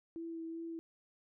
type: tone with vibrato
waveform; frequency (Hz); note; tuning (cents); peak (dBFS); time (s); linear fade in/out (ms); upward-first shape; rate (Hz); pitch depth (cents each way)
sine; 329.6; E4; 0; -40; 0.16-0.79; 0; sine; 2.6; 15
effects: none